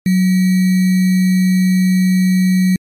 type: tone with sample-and-hold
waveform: sine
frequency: 185 Hz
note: F#3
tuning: in tune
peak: -9 dBFS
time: 0.06-2.76 s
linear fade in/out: 2 ms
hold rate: 2100 Hz
effects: MP3 64 kbps